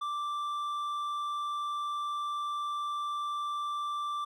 triangle tone with hard clipping, 1174.7 Hz, D6, in tune, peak -33 dBFS, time 0.01-4.25 s, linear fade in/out 10 ms, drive 9 dB, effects none

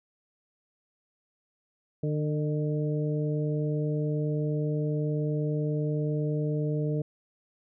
harmonic tone with a mistuned harmonic, 150.2 Hz, D3, 39 cents sharp, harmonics 1 / 2 / 3 / 4, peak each -27 / -34 / -33 / -39 dBFS, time 2.03-7.02 s, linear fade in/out 5 ms, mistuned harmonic 4, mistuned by +22 cents, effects none

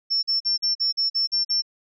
sine tone bursts, 5400 Hz, E8, 41 cents sharp, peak -19 dBFS, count 9, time 0.1-1.622 s, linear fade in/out 20 ms, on 130 ms, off 44 ms, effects none

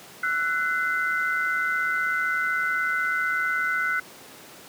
sine tone cluster, 1334 / 1490 / 2055 Hz, E6 / F#6 / C7, +20 / +12 / -32 cents, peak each -30 / -24 / -29 dBFS, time 0.23-4 s, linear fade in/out 5 ms, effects pink hiss -45 dBFS RMS until 4.68 s + high-pass 200 Hz 12 dB/octave

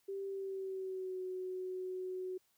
sine tone with pitch glide, 392 to 370.2 Hz, G4 to F#4, 0 to +1 cents, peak -38 dBFS, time 0.08-2.38 s, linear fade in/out 10 ms, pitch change -99 cents, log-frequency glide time 0.26-1.21 s, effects white hiss -75 dBFS RMS until 2.57 s

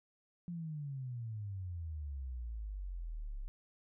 sine exponential sweep, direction down, 176.9 to 32.7 Hz, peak -39 dBFS, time 0.48-3.48 s, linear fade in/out 0 ms, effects none

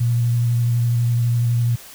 sine tone with vibrato, 119 Hz, A#2, 36 cents sharp, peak -15 dBFS, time 0-1.76 s, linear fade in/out 10 ms, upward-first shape sine, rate 12 Hz, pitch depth 17 cents each way, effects white hiss -41 dBFS RMS until 1.94 s

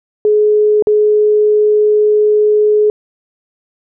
sine tone with dropouts, 422.5 Hz, G#4, 30 cents sharp, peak -7 dBFS, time 0.25-2.9 s, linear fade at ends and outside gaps 1 ms, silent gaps 0.824-0.871 s, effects none

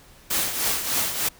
white noise with tremolo, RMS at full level -22 dBFS, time 0.3-1.29 s, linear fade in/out 10 ms, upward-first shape triangle, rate 3.3 Hz, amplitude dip 65%, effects pink hiss -51 dBFS RMS until 1.39 s

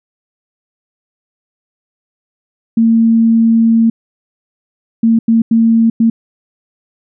sine tone bursts at uneven times, 227.4 Hz, A#3, 43 cents flat, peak -6 dBFS, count 5, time 2.77-3.9 / 5.03-5.19 / 5.28-5.42 / 5.51-5.9 / 6-6.1 s, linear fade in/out 5 ms, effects none

